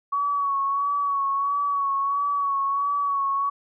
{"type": "tone with vibrato", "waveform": "sine", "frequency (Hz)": 1123, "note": "C#6", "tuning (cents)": 22, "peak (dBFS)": -21, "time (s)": [0.12, 3.5], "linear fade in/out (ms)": 10, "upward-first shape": "sine", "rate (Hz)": 1.5, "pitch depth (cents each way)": 35, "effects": []}